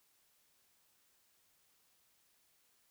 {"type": "silence", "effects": ["white hiss -73 dBFS RMS until 2.9 s"]}